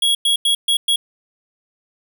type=tone bursts at uneven times; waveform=square; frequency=3322 Hz; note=G#7; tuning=in tune; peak=-14 dBFS; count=5; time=0.02-0.15 / 0.25-0.36 / 0.45-0.55 / 0.68-0.77 / 0.88-0.96 s; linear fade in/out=5 ms; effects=none